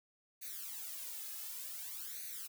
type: noise with flanger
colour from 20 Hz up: blue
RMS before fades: -45 dBFS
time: 0.41-2.48 s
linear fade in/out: 20 ms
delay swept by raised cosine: 0.47 to 2.37 ms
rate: 0.55 Hz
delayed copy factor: +1
effects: none